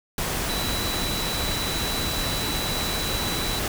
sine tone in noise, 3951 Hz, B7, in tune, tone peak -30 dBFS, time 0.49-3.59 s, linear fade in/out 2 ms, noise pink, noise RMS -27 dBFS, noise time 0.18-3.68 s, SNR -6 dB, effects none

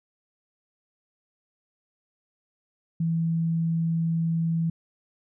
sine tone, 164.81 Hz, E3, in tune, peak -22 dBFS, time 3-4.7 s, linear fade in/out 5 ms, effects none

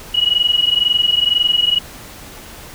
sine tone pair together, 2900 / 2922 Hz, F#7 / F#7, -35 / -22 cents, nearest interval unison, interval 13 cents, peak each -15 dBFS, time 0.14-1.79 s, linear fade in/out 10 ms, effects pink hiss -36 dBFS RMS until 2.74 s

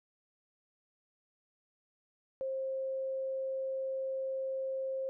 sine tone, 531 Hz, C5, 25 cents sharp, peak -33 dBFS, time 2.41-5.09 s, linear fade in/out 0 ms, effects none

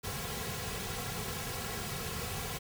pink noise with comb filter, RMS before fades -38 dBFS, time 0.03-2.59 s, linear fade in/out 20 ms, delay 3.3 ms, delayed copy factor -1, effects none

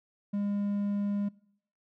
triangle tone, 203 Hz, G#3, 39 cents flat, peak -26 dBFS, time 0.33-1.29 s, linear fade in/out 10 ms, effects noise-tail reverb RT60 0.7 s tail -23 dB re dry

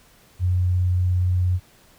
sine tone with vibrato, 90.4 Hz, F#2, 40 cents flat, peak -17 dBFS, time 0.39-1.6 s, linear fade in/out 50 ms, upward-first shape triangle, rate 17 Hz, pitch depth 10 cents each way, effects pink hiss -54 dBFS RMS until 1.98 s

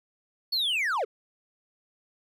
triangle linear sweep, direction down, 4495 to 373.1 Hz, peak -23 dBFS, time 0.52-1.05 s, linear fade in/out 10 ms, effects none

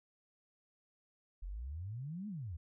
sine exponential two-way sweep, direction up then down, 41.2 to 218.2 to 73.6 Hz, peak -40 dBFS, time 1.42-2.57 s, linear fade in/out 10 ms, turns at 2.28 s, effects none

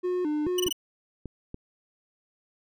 triangle tone with vibrato, 329.6 Hz, E4, in tune, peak -23 dBFS, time 0.03-0.7 s, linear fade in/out 20 ms, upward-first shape square, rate 2.3 Hz, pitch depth 160 cents each way
clicks, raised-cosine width 3 ms, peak -24 dBFS, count 4, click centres 0.468 / 0.664 / 1.257 / 1.544 s
sawtooth tone bursts, 2960 Hz, F#7, in tune, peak -22 dBFS, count 4, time 0.58-0.727 s, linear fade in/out 5 ms, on 21 ms, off 21 ms
effects none

